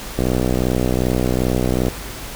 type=click train; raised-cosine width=2 ms; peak=-5 dBFS; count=107; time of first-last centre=0.19-1.883 s; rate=62.6 Hz; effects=added 50 Hz sine -34 dBFS peak until 2.35 s + pink hiss -32 dBFS RMS until 2.35 s